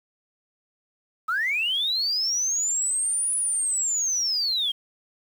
sine linear two-way sweep, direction up then down, 1244.5 to 9956 to 3154 Hz, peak -21 dBFS, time 1.28-4.72 s, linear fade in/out 10 ms, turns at 3.35 s, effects tanh soft clip ceiling -18 dBFS + 8-bit

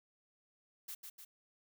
blue noise with echo, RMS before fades -45 dBFS, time 0.88-0.95 s, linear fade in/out 10 ms, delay 150 ms, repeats 2, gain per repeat -4 dB, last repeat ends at 1.25 s, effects none

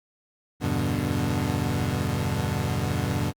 25% pulse chord, E minor seventh, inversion none, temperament equal, 82.41 / 98 / 123.47 / 146.83 Hz, E2 / G2 / B2 / D3, 0 / 0 / 0 / 0 cents, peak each -28 / -25 / -25 / -26 dBFS, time 0.6-3.33 s, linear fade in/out 50 ms, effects Opus 48 kbps

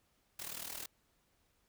white noise with amplitude modulation, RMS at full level -41 dBFS, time 0.39-0.86 s, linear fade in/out 5 ms, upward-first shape sine, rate 39.2 Hz, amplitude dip 75%, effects pink hiss -75 dBFS RMS until 1.68 s

